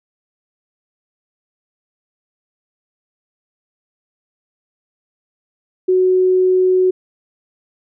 sine tone, 370 Hz, F#4, in tune, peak -10 dBFS, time 5.88-6.91 s, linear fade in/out 10 ms, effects none

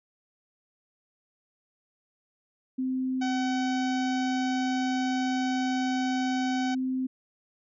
sine tone, 259.1 Hz, C4, 17 cents flat, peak -26 dBFS, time 2.78-7.07 s, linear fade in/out 10 ms
harmonic tone, 757 Hz, F#5, 39 cents sharp, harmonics 1 / 2 / 3 / 4 / 5 / 6 / 7 / 8 / 9, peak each -32 / -38 / -42 / -44 / -46 / -48 / -49 / -50 / -51 dBFS, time 3.21-6.75 s, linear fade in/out 10 ms
effects none

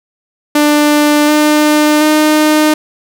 sawtooth tone with pitch steps, 296.5 / 301.2 / 305.9 Hz, D4 / D4 / D#4, +17 / +44 / -29 cents, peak -3 dBFS, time 0.55-2.74 s, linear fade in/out 5 ms, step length 730 ms, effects none

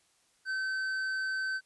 sine tone with hard clipping, 1537 Hz, G6, 35 cents flat, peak -32 dBFS, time 0.45-1.61 s, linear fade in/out 50 ms, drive 6 dB, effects white hiss -69 dBFS RMS until 1.65 s + resampled to 24000 Hz

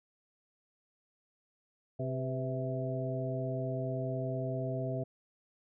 harmonic tone with a mistuned harmonic, 130.81 Hz, C3, in tune, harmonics 1 / 2 / 3 / 4 / 5, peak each -35 / -41 / -41 / -43 / -38 dBFS, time 1.99-5.04 s, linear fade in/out 10 ms, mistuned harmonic 4, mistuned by -70 cents, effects none

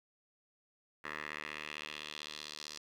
10% pulse tone with band-pass filter sweep, 75.6 Hz, D#2, 49 cents flat, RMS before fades -45 dBFS, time 1.04-2.78 s, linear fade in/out 5 ms, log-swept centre 1700 to 5000 Hz, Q 2.2, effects 11-bit

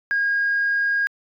sine tone, 1630 Hz, G#6, 33 cents flat, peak -17 dBFS, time 0.11-1.07 s, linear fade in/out 0 ms, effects tanh soft clip ceiling -14 dBFS

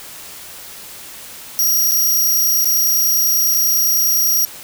10% pulse tone with dropouts, 5710 Hz, F8, 37 cents sharp, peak -7 dBFS, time 1.59-4.45 s, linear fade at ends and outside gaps 0 ms, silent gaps 1.912-1.918 / 2.645-2.656 / 3.542-3.546 s, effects white hiss -35 dBFS RMS until 4.63 s

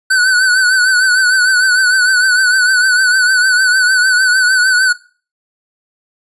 square tone with vibrato, 1503 Hz, F#6, 27 cents sharp, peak -9 dBFS, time 0.1-4.93 s, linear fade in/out 10 ms, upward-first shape triangle, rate 6.6 Hz, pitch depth 69 cents each way, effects noise-tail reverb RT60 0.4 s tail -20 dB re dry + resampled to 24000 Hz

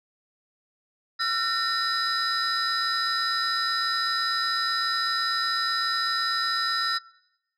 sine tone cluster, 1346 / 1471 / 1827 / 3968 / 5000 Hz, E6 / F#6 / A#6 / B7 / D#8, +36 / -11 / -35 / +7 / +8 cents, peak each -27 / -35 / -29 / -30 / -27 dBFS, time 1.19-6.99 s, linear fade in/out 20 ms, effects noise-tail reverb RT60 0.9 s tail -22 dB re dry + tanh soft clip ceiling -18 dBFS

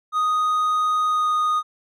triangle tone with pitch glide, 1244.5 to 1236.6 Hz, D#6 to D#6, 0 to -11 cents, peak -16 dBFS, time 0.12-1.63 s, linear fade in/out 50 ms, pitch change -11 cents, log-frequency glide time 1.07-1.3 s, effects none

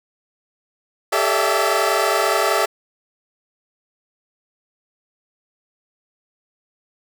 20% pulse tone cluster, 393.7 / 438.2 / 574 / 648 / 673 Hz, G4 / A4 / D5 / E5 / E5, +8 / -7 / -40 / -30 / +36 cents, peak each -18 dBFS, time 1.12-2.66 s, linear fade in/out 10 ms, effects none

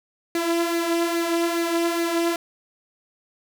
sawtooth tone with flanger, 337.8 Hz, E4, 42 cents sharp, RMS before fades -23 dBFS, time 0.35-2.36 s, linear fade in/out 2 ms, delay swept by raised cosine 0.45 to 3.35 ms, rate 2.4 Hz, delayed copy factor +0.5, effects none

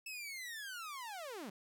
sawtooth linear sweep, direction down, 2637 to 173.7 Hz, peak -40 dBFS, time 0.06-1.5 s, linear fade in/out 5 ms, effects none

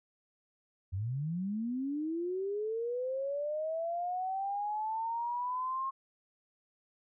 sine linear sweep, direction up, 87.31 to 1078 Hz, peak -32 dBFS, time 0.92-5.91 s, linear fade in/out 20 ms, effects none

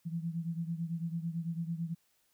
sine beating tone pair, 164.81 / 173.81 Hz, E3 / F3, 0 / -8 cents, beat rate 9 Hz, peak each -35 / -39 dBFS, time 0.05-1.95 s, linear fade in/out 20 ms, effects white hiss -73 dBFS RMS until 2.33 s

